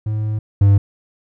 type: tone pair in turn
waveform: triangle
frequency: 107.6 / 99.96 Hz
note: A2 / G2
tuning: -38 / +34 cents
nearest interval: minor second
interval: 128 cents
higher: first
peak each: -16 / -6 dBFS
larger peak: second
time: 0.06-0.39 / 0.61-0.78 s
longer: first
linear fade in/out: 5 ms
effects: none